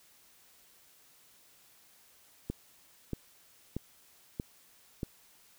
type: click train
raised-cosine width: 3 ms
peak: -21 dBFS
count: 5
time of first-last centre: 2.5-5.032 s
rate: 1.58 Hz
effects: white hiss -62 dBFS RMS until 5.58 s